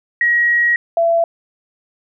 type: tone pair in turn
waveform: sine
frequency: 1900 / 671.8 Hz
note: A#6 / E5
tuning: +33 / +33 cents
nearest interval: octave + tritone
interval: 1800 cents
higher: first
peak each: -11 dBFS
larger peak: neither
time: 0.21-0.76 / 0.97-1.24 s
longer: first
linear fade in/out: 2 ms
effects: none